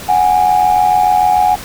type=tone pair together; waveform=sine; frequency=737.1 / 824 Hz; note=F#5 / G#5; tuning=-7 / -14 cents; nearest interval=major second; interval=193 cents; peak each=-10 dBFS; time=0.08-1.56 s; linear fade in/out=20 ms; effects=tanh soft clip ceiling -2 dBFS + pink hiss -29 dBFS RMS until 1.64 s